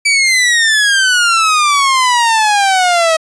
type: exponential sweep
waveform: sawtooth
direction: down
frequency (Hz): 2317 to 635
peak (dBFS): -5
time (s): 0.05-3.17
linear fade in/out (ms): 10
effects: resampled to 22050 Hz